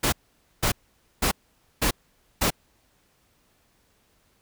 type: noise bursts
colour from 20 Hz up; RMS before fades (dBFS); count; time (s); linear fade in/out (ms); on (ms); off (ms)
pink; -22; 5; 0.03-2.505; 10; 95; 500
effects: pink hiss -65 dBFS RMS until 4.41 s